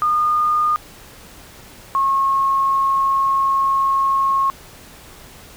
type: tone pair in turn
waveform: sine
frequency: 1220 / 1086.9 Hz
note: D#6 / C#6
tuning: -34 / -34 cents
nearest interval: major second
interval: 200 cents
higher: first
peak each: -14 dBFS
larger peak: neither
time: 0.02-0.76 / 1.95-4.5 s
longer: second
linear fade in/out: 0 ms
effects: pink hiss -42 dBFS RMS until 5.56 s